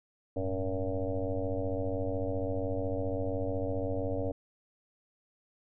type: tone with frequency modulation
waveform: sine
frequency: 280 Hz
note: C#4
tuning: 18 cents sharp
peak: -29 dBFS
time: 0.36-4.32 s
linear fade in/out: 5 ms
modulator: 95.7 Hz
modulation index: 3.7
effects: none